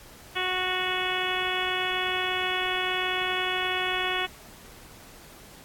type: harmonic tone with a mistuned harmonic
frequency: 368.1 Hz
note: F#4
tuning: 9 cents flat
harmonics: 1 / 2 / 3 / 4 / 5 / 6 / 7 / 8 / 9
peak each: -34 / -34 / -34 / -34 / -34 / -34 / -34 / -34 / -34 dBFS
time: 0.35-4.27 s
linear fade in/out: 20 ms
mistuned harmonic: 9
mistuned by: +34 cents
effects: pink hiss -49 dBFS RMS until 5.64 s + AAC 64 kbps